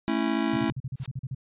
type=chord; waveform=square; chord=A major; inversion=none; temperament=just; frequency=220 / 275 / 330 Hz; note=A3 / C#4 / E4; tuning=0 / -14 / +2 cents; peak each=-29 dBFS; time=0.08-0.7 s; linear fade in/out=0 ms
type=tone bursts; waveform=sine; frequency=130.81 Hz; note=C3; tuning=in tune; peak=-29 dBFS; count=11; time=0.53-1.348 s; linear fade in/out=5 ms; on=38 ms; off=40 ms
type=noise with exponential growth; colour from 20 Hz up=white; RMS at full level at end=-36 dBFS; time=0.94-1.06 s; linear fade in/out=1 ms; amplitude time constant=25 ms
effects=resampled to 8000 Hz